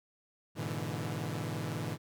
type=chord; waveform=sawtooth; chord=E dominant seventh; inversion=first; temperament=equal with one note detuned; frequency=103.83 / 121.28 / 146.83 / 164.81 Hz; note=G#2 / B2 / D3 / E3; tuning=0 / -31 / 0 / 0 cents; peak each=-37 / -36 / -36 / -36 dBFS; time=0.55-1.98 s; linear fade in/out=50 ms; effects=none